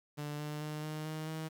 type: tone with pitch steps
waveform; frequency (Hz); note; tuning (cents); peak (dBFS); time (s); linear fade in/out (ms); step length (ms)
sawtooth; 147.8 / 149.86 / 151.96 / 154.08 / 156.23 / 158.41; D3 / D3 / D#3 / D#3 / D#3 / D#3; +11 / +35 / -41 / -17 / +7 / +31; -34; 0.17-1.49; 20; 220
effects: 10-bit